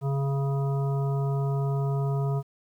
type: harmonic tone with a mistuned harmonic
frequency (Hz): 138.59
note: C#3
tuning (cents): 0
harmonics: 1 / 3 / 5 / 7 / 9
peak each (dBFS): -24 / -34 / -38 / -41 / -43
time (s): 0.01-2.43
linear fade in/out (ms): 50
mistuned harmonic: 5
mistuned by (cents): -17
effects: 10-bit